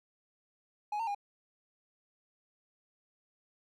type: tone with pitch steps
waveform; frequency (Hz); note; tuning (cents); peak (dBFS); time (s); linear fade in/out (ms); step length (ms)
triangle; 836 / 910 / 812; G#5 / A#5 / G#5; +11 / -42 / -39; -30; 0.92-1.148; 5; 76
effects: none